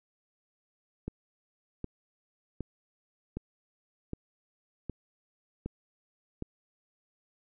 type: click train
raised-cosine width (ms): 3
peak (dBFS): -22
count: 8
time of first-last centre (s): 1.08-6.424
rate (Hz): 1.31
effects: none